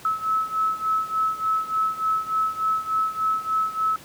sine beating tone pair, 1297 / 1300.4 Hz, E6 / E6, -28 / -24 cents, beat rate 3.4 Hz, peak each -23 / -26 dBFS, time 0.05-3.96 s, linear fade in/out 2 ms, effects pink hiss -45 dBFS RMS until 4.04 s + high-pass 100 Hz 12 dB/octave

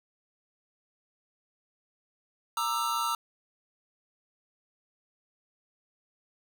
square tone cluster, 933 / 1199 / 1324 Hz, A#5 / D6 / E6, +1 / +36 / +7 cents, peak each -33 / -35 / -31 dBFS, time 2.57-3.15 s, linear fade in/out 2 ms, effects none

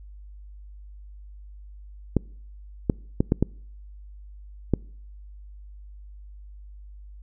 clicks, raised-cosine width 3 ms, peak -6 dBFS, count 6, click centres 2.167 / 2.898 / 3.205 / 3.321 / 3.426 / 4.737 s, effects noise-tail reverb RT60 0.6 s tail -26 dB re dry + added 50 Hz sine -41 dBFS peak until 7.22 s

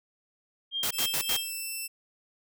sine tone with tremolo, 3205 Hz, G7, 38 cents sharp, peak -28 dBFS, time 0.71-1.51 s, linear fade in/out 50 ms, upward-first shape sine, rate 3.6 Hz, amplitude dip 90%
white noise bursts, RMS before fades -29 dBFS, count 4, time 0.83-1.366 s, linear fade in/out 2 ms, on 77 ms, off 76 ms
5% pulse tone with pitch glide, 2637 to 2668 Hz, E7 to E7, 0 to +20 cents, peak -25 dBFS, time 0.92-1.88 s, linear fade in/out 20 ms, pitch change +20 cents, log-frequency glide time 1.14-1.68 s
effects none

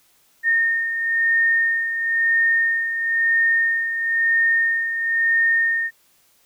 sine beating tone pair, 1832 / 1833 Hz, A#6 / A#6, -31 / -30 cents, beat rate 1 Hz, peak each -17 / -25 dBFS, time 0.43-5.91 s, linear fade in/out 50 ms, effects white hiss -59 dBFS RMS until 6.45 s

